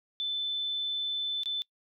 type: tone with dropouts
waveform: sine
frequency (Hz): 3520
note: A7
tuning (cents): 0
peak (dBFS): -29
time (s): 0.2-1.62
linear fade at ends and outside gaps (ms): 0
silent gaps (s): 1.434-1.458
effects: noise-tail reverb RT60 0.1 s tail -24 dB re dry